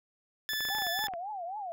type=tone; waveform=20% pulse; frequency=1740 Hz; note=A6; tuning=20 cents flat; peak=-26 dBFS; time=0.49-1.07 s; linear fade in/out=0 ms
type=clicks; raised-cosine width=0.5 ms; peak=-27 dBFS; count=12; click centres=0.534 / 0.606 / 0.652 / 0.687 / 0.75 / 0.785 / 0.821 / 0.868 / 0.991 / 1.04 / 1.084 / 1.137 s
type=tone with vibrato; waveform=sine; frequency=761 Hz; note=F#5; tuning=48 cents sharp; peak=-35 dBFS; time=0.7-1.72 s; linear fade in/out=0 ms; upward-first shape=triangle; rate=3.7 Hz; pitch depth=240 cents each way
effects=none